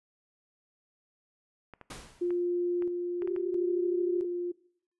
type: clicks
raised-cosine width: 0.5 ms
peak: -31 dBFS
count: 8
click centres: 1.737 / 1.813 / 1.919 / 2.306 / 2.823 / 3.221 / 3.275 / 3.363 s
type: noise with exponential decay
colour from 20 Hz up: pink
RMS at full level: -40 dBFS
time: 1.9-2.46 s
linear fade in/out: 5 ms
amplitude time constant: 120 ms
type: tone with tremolo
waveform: sine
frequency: 351.8 Hz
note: F4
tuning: 13 cents sharp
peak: -26 dBFS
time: 2.21-4.52 s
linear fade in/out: 10 ms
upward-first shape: square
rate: 0.75 Hz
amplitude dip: 35%
type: tone with vibrato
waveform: sine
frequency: 384.8 Hz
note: G4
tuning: 32 cents flat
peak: -33 dBFS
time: 3.22-4.25 s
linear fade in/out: 5 ms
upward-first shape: sine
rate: 13 Hz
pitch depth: 41 cents each way
effects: noise-tail reverb RT60 0.6 s tail -19 dB re dry + resampled to 24000 Hz